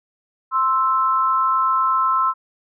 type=tone pair together; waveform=sine; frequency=1046.5 / 1318.5 Hz; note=C6 / E6; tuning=0 / 0 cents; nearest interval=major third; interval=400 cents; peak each=-18 dBFS; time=0.51-2.34 s; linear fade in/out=50 ms; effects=none